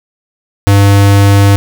square tone, 100 Hz, G2, 35 cents sharp, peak -4 dBFS, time 0.67-1.56 s, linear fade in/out 0 ms, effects none

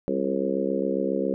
harmonic tone with a mistuned harmonic, 67.4 Hz, C#2, 48 cents flat, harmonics 3 / 4 / 5 / 6 / 7 / 8, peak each -30 / -30 / -30 / -30 / -30 / -30 dBFS, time 0.08-1.34 s, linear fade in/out 0 ms, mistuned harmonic 3, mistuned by -58 cents, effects none

